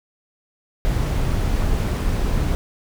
brown noise, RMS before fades -20 dBFS, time 0.85-2.55 s, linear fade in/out 0 ms, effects none

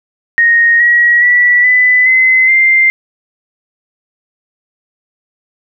sine tone with pitch steps, 1864.7 / 1908.3 / 1952.9 / 1998.5 / 2045 / 2093 Hz, A#6 / A#6 / B6 / B6 / C7 / C7, 0 / +40 / -20 / +20 / -40 / 0 cents, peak -5 dBFS, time 0.38-2.9 s, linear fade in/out 0 ms, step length 420 ms, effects none

